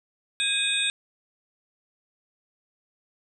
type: tone cluster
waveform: sine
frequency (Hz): 1629 / 2499 / 3460 / 3707 / 8230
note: G#6 / D#7 / A7 / A#7 / C9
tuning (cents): -34 / +7 / -30 / -10 / -30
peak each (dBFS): -34 / -27 / -31 / -26 / -32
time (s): 0.4-0.9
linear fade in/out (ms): 0
effects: none